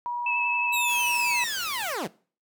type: tone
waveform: sine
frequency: 963 Hz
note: B5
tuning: 44 cents flat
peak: -27 dBFS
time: 0.06-1.44 s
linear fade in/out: 0 ms
type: tone with vibrato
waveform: sine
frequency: 2612 Hz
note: E7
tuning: 17 cents flat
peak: -24 dBFS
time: 0.26-1.44 s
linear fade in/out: 5 ms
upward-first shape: sine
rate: 11 Hz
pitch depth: 19 cents each way
type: linear sweep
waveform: 15% pulse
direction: down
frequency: 3922 to 123.47 Hz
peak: -22 dBFS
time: 0.72-2.08 s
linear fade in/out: 20 ms
type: noise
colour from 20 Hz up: white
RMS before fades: -39 dBFS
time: 0.86-1.96 s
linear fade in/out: 50 ms
effects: noise-tail reverb RT60 0.4 s tail -21 dB re dry